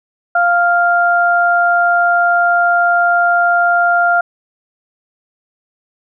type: tone pair together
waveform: sine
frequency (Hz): 697.6 / 1396.9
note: F5 / F6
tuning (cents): -2 / 0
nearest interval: octave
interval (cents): 1202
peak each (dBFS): -12 / -12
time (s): 0.35-4.21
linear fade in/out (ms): 5
effects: none